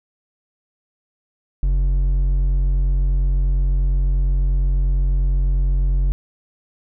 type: tone with hard clipping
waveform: sine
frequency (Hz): 45.73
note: F#1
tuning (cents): -20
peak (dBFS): -16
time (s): 1.63-6.12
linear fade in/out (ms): 0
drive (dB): 5
effects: none